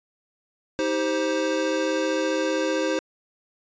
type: chord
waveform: square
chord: C minor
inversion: first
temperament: equal with one note detuned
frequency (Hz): 316.7 / 392 / 523.3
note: Eb4 / G4 / C5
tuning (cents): +31 / 0 / 0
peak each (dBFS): -27 / -30 / -26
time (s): 0.79-2.99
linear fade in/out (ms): 0
effects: resampled to 16000 Hz